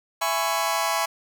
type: chord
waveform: sawtooth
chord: C# minor seventh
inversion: first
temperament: just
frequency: 665.2 / 831.5 / 997.9 / 1108.7 Hz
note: E5 / G#5 / B5 / C#6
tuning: +16 / +2 / +18 / 0 cents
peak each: -24 dBFS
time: 0.21-1.06 s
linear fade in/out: 10 ms
effects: none